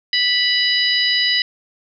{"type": "harmonic tone", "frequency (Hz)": 986, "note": "B5", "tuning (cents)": -3, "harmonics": [2, 3, 4, 5], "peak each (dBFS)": [-20, -20, -20, -20], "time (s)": [0.13, 1.42], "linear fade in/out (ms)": 2, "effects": []}